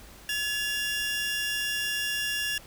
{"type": "tone pair together", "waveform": "sawtooth", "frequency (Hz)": [1700.4, 2794], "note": ["G#6", "F7"], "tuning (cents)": [40, 0], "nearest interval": "major sixth", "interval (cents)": 860, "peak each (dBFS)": [-27, -27], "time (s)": [0.29, 2.58], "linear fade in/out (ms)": 2, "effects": ["added 50 Hz sine -55 dBFS peak until 2.66 s", "pink hiss -50 dBFS RMS until 2.66 s"]}